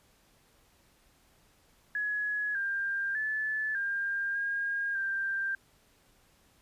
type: tone with pitch steps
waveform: sine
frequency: 1685 / 1595 / 1735 / 1602 / 1622 / 1581 Hz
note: G#6 / G6 / A6 / G6 / G#6 / G6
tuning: +25 / +30 / -25 / +37 / -41 / +14 cents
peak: -29 dBFS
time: 1.95-5.55 s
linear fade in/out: 2 ms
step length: 600 ms
effects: pink hiss -65 dBFS RMS until 6.61 s + resampled to 32000 Hz